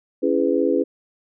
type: chord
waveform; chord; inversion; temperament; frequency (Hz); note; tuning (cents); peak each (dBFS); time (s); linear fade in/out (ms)
sine; C# minor seventh; none; just; 277.2 / 332.6 / 415.8 / 498.9; C#4 / E4 / G#4 / B4; 0 / +16 / +2 / +17; -22; 0.22-0.84; 20
effects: none